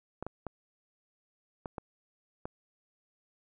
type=clicks; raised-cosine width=1 ms; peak=-23 dBFS; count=6; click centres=0.226 / 0.266 / 0.467 / 1.658 / 1.782 / 2.455 s; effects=none